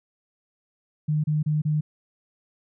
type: tone bursts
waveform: sine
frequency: 152 Hz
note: D#3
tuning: 40 cents flat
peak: -20 dBFS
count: 4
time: 1.08-1.81 s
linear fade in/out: 10 ms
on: 160 ms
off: 30 ms
effects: none